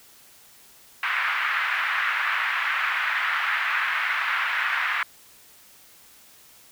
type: band-pass noise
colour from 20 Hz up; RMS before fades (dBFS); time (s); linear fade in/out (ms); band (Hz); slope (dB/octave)
white; -25; 1.03-5.03; 2; 1200 to 2100; 24
effects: white hiss -52 dBFS RMS until 6.71 s